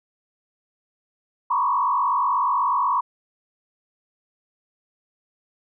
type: tone with frequency modulation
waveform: sine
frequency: 1046.5 Hz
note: C6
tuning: in tune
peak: -18 dBFS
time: 1.5-3.01 s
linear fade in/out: 10 ms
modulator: 48.2 Hz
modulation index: 2.1
effects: none